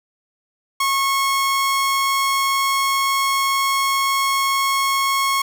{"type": "tone", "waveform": "sawtooth", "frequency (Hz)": 1093, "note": "C#6", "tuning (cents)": -25, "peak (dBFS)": -13, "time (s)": [0.8, 5.42], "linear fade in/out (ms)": 5, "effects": []}